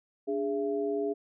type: tone cluster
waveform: sine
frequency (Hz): 291.2 / 412.3 / 671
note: D4 / G#4 / E5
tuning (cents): -15 / -13 / +31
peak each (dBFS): -34 / -29 / -37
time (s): 0.27-1.14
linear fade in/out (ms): 20
effects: none